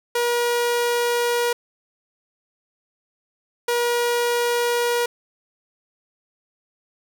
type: tone pair in turn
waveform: sawtooth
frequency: 478.8 / 478.8 Hz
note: A#4 / A#4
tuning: +46 / +46 cents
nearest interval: unison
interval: 0 cents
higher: neither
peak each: -15 dBFS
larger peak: neither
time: 0.15-1.53 / 3.68-5.06 s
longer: neither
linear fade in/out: 5 ms
effects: none